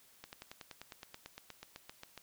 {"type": "slowing click train", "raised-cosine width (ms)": 0.2, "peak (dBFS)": -29, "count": 18, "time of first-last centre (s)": [0.24, 2.177], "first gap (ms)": 89, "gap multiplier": 1.03, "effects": ["white hiss -64 dBFS RMS until 2.22 s"]}